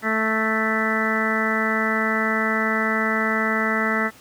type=harmonic tone; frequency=220 Hz; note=A3; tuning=in tune; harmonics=1 / 2 / 3 / 4 / 5 / 6 / 7 / 8 / 9; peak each=-25 / -29 / -30 / -33 / -33 / -26 / -32 / -27 / -25 dBFS; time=0.02-4.11 s; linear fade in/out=50 ms; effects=pink hiss -48 dBFS RMS until 4.2 s + high-pass 100 Hz 12 dB/octave